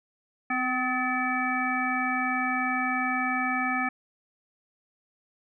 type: harmonic tone with a mistuned harmonic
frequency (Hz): 254.9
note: C4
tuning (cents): -45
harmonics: 1 / 3 / 5 / 7 / 9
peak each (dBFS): -31 / -31 / -31 / -31 / -31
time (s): 0.5-3.89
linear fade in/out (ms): 5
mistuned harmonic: 7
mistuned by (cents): -32
effects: none